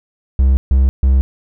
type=tone bursts; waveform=triangle; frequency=66.1 Hz; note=C2; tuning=18 cents sharp; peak=-6 dBFS; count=3; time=0.39-1.21 s; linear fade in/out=0 ms; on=180 ms; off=140 ms; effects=none